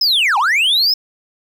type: linear two-way sweep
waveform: triangle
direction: down then up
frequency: 5274 to 771 to 5274 Hz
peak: -10 dBFS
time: 0.01-0.94 s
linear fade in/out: 5 ms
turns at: 0.38 s
effects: none